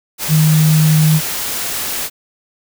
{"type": "tone in noise", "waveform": "sine", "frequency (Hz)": 155.56, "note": "D#3", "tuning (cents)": 0, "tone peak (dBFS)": -8, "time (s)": [0.28, 1.21], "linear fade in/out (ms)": 50, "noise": "white", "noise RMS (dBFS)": -21, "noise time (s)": [0.18, 2.1], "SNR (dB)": 10, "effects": []}